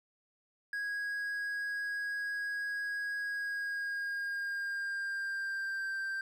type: tone with pitch glide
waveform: triangle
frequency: 1651 to 1572.8 Hz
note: G#6 to G6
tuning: -11 to +5 cents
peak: -32 dBFS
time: 0.73-6.21 s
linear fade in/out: 2 ms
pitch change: -84 cents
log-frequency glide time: 3.25-5.93 s
effects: none